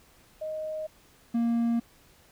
sine / triangle tone pair in turn, 623 / 233.4 Hz, D#5 / A#3, +2 / +2 cents, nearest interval octave + perfect fourth, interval 1700 cents, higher first, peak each -31 / -21 dBFS, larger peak second, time 0.41-0.87 / 1.34-1.8 s, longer neither, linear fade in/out 10 ms, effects pink hiss -59 dBFS RMS until 2.31 s

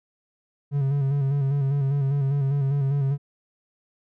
triangle tone with vibrato, 139 Hz, C#3, 5 cents sharp, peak -18 dBFS, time 0.71-3.18 s, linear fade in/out 50 ms, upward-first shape square, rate 5 Hz, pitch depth 43 cents each way, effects none

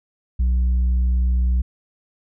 sine tone with tanh clipping, 61.74 Hz, B1, in tune, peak -16 dBFS, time 0.39-1.62 s, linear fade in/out 10 ms, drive 3 dB, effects none

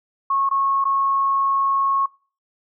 sine tone with dropouts, 1095 Hz, C#6, 22 cents flat, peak -17 dBFS, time 0.3-2.06 s, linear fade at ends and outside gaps 5 ms, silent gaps 0.491-0.511 / 0.842-0.852 s, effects noise-tail reverb RT60 0.4 s tail -23 dB re dry

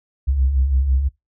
sine beating tone pair, 61.6 / 67.6 Hz, B1 / C#2, -4 / -43 cents, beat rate 6 Hz, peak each -22 / -14 dBFS, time 0.27-1.09 s, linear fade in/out 20 ms, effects noise-tail reverb RT60 0.2 s tail -25 dB re dry + tanh soft clip ceiling -9 dBFS

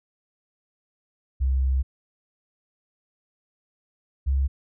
sine tone pair in turn, 65.8 / 67.81 Hz, C2 / C#2, +10 / -38 cents, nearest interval minor second, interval 52 cents, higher second, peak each -19 dBFS, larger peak neither, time 1.4-1.83 / 4.26-4.48 s, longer first, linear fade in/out 20 ms, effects none

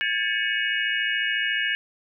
sine tone cluster, 1631 / 1745 / 2233 / 2540 / 2890 Hz, G#6 / A6 / C#7 / D#7 / F#7, -32 / -15 / +12 / +35 / -41 cents, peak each -28 / -27 / -30 / -33 / -28 dBFS, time 0.01-1.75 s, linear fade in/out 0 ms, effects none

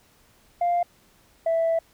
sine tone pair in turn, 698.5 / 659.3 Hz, F5 / E5, 0 / 0 cents, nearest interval minor second, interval 100 cents, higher first, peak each -18 dBFS, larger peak neither, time 0.61-0.83 / 1.46-1.79 s, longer second, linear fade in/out 5 ms, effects tanh soft clip ceiling -17 dBFS + pink hiss -59 dBFS RMS until 1.93 s

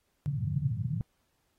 pink band-pass noise, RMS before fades -31 dBFS, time 0.26-1.01 s, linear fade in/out 0 ms, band 100 to 160 Hz, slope 48 dB/octave, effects pink hiss -75 dBFS RMS until 1.58 s + AAC 48 kbps

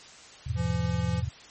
sine chord, E major, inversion none, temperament just, 82.41 / 103.01 / 123.61 Hz, E2 / G#2 / B2, 0 / -14 / +2 cents, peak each -31 dBFS, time 0.46-1.29 s, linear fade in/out 10 ms
square tone, 170 Hz, F3, 46 cents flat, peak -30 dBFS, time 0.55-1.23 s, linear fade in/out 50 ms
effects white hiss -49 dBFS RMS until 1.5 s + MP3 32 kbps

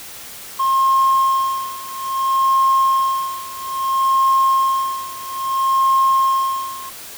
triangle tone with tremolo, 1069 Hz, C6, 37 cents sharp, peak -8 dBFS, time 0.59-6.9 s, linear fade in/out 10 ms, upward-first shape sine, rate 0.6 Hz, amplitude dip 90%, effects tanh soft clip ceiling -8 dBFS + white hiss -35 dBFS RMS until 7.17 s

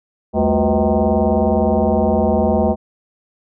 sine tone with frequency modulation, 204.7 Hz, G#3, 25 cents flat, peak -12 dBFS, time 0.33-2.76 s, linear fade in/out 50 ms, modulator 143 Hz, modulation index 4.1, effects none

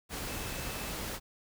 sine tone in noise, 2613 Hz, E7, 16 cents flat, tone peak -49 dBFS, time 0.25-0.95 s, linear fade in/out 50 ms, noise pink, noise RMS -38 dBFS, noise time 0.09-1.2 s, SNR -14 dB, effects none

